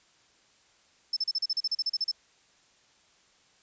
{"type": "tone bursts", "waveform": "sine", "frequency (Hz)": 5274, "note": "E8", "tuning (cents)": 0, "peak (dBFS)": -25, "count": 14, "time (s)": [1.13, 2.115], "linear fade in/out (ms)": 5, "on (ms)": 36, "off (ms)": 37, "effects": ["white hiss -63 dBFS RMS until 3.62 s", "resampled to 16000 Hz"]}